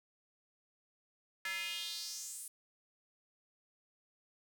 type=tone with high-pass filter sweep; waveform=square; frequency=189.9 Hz; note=F#3; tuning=45 cents sharp; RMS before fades=-42 dBFS; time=1.45-2.48 s; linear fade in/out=2 ms; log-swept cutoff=1800 to 9900 Hz; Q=3.4; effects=none